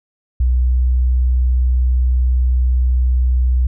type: tone with pitch glide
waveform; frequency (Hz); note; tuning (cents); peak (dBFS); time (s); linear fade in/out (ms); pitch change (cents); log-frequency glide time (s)
sine; 62.2 to 62.56; B1 to B1; +13 to +23; -11; 0.4-3.67; 5; +10; 0.6-0.79
effects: none